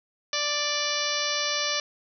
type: harmonic tone with a mistuned harmonic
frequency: 587.3 Hz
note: D5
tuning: in tune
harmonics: 1 / 2 / 3 / 4 / 5 / 6 / 7 / 8 / 9 / 10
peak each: -34 / -34 / -34 / -34 / -34 / -34 / -34 / -34 / -34 / -34 dBFS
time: 0.33-1.8 s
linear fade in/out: 2 ms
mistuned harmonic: 9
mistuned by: +47 cents
effects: none